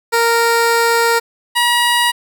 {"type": "tone pair in turn", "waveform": "15% pulse", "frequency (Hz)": [464.4, 958.8], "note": ["A#4", "A#5"], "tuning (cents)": [-7, 48], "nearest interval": "octave + minor second", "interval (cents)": 1255, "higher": "second", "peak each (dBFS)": -5, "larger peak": "neither", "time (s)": [[0.12, 1.2], [1.55, 2.12]], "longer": "first", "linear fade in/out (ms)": 20, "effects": []}